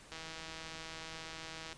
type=click train; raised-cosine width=0.2 ms; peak=-28 dBFS; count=260; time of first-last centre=0.12-1.729 s; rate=161 Hz; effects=pink hiss -56 dBFS RMS until 1.77 s + resampled to 22050 Hz